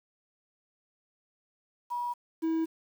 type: tone pair in turn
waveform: sine / triangle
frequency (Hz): 966 / 324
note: B5 / E4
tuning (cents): -39 / -30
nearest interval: octave + perfect fifth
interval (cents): 1891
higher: first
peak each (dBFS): -30 / -24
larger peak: second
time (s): 1.9-2.14 / 2.42-2.66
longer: neither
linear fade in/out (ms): 20
effects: 9-bit